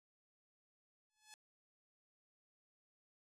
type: tone with exponential growth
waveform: 5% pulse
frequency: 858 Hz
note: A5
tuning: 44 cents flat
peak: -40 dBFS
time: 1.1-1.34 s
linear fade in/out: 0 ms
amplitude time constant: 52 ms
effects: low-pass 10000 Hz 12 dB/octave